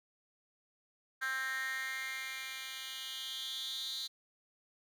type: tone with high-pass filter sweep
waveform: 10% pulse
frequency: 263.8 Hz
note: C4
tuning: 14 cents sharp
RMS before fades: -40 dBFS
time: 1.21-4.08 s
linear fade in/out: 20 ms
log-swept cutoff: 1600 to 4000 Hz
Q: 6.1
effects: none